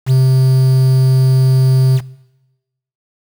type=tone with quantisation; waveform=triangle; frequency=130.81 Hz; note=C3; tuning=in tune; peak=-5 dBFS; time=0.06-2.01 s; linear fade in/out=50 ms; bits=5; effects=noise-tail reverb RT60 1.0 s tail -20 dB re dry